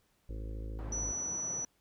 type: harmonic tone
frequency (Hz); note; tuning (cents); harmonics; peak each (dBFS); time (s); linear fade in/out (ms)
53.8; A1; -38; 1 / 2 / 4 / 5 / 6 / 7 / 8 / 9 / 10; -38 / -46 / -55 / -54 / -53 / -58 / -57 / -57 / -58; 0.29-1.12; 5
type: band-pass noise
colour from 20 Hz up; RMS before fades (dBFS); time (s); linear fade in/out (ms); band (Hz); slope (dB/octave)
pink; -48; 0.79-1.65; 0; 100 to 1100; 12
type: tone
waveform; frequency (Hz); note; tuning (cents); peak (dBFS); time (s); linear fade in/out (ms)
sine; 5920; F#8; 0; -34; 0.92-1.65; 5
effects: pink hiss -73 dBFS RMS until 1.8 s